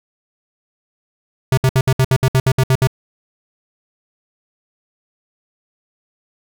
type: tone bursts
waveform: square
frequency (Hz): 131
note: C3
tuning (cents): +2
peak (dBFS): -11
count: 12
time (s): 1.52-2.872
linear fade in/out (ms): 2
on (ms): 54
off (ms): 64
effects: none